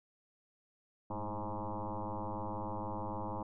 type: tone with frequency modulation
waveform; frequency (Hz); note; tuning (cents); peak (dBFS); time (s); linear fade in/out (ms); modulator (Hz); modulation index
sine; 422.7; G#4; +31; -36; 1.1-3.43; 5; 104; 5.9
effects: none